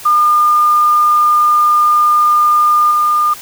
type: tone with level steps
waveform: sine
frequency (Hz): 1209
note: D6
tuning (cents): +50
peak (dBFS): -7 / -9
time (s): 0.05-3.34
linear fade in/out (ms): 10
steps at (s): 2.91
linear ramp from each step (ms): 2
effects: white hiss -32 dBFS RMS until 3.41 s